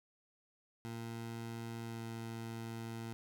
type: tone with pitch glide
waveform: 20% pulse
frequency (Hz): 115.4 to 114.34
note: A#2 to A#2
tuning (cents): -17 to -33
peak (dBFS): -37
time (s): 0.85-3.13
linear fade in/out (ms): 0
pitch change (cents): -16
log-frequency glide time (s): 1.82-2.04
effects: none